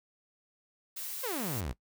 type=noise; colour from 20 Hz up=blue; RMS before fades=-39 dBFS; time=0.96-1.61 s; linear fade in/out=10 ms
type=exponential sweep; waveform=sawtooth; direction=down; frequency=552 to 54.8 Hz; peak=-30 dBFS; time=1.23-1.73 s; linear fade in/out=10 ms
effects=noise-tail reverb RT60 0.1 s tail -19 dB re dry